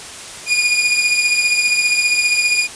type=beating tone pair; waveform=sawtooth; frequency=2436 / 2451 Hz; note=D#7 / D#7; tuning=-37 / -27 cents; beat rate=15 Hz; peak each=-11 / -16 dBFS; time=0.46-2.68 s; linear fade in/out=50 ms; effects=white hiss -32 dBFS RMS until 2.75 s + resampled to 22050 Hz